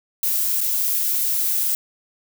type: noise with dropouts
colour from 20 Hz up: violet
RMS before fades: -21 dBFS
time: 0.23-1.75 s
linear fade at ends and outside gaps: 1 ms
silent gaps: 0.607-0.612 s
effects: none